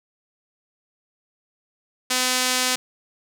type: tone with band-pass filter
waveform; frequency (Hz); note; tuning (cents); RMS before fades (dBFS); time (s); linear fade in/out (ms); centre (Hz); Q
sawtooth; 253.8; B3; +47; -22; 2.1-2.76; 10; 6400; 0.64
effects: none